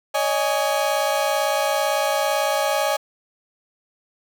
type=chord; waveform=35% pulse; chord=C# suspended second; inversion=none; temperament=equal with one note detuned; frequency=564.4 / 622.3 / 830.6 Hz; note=C#5 / D#5 / G#5; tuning=+31 / 0 / 0 cents; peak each=-22 dBFS; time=0.14-2.97 s; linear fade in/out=10 ms; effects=8-bit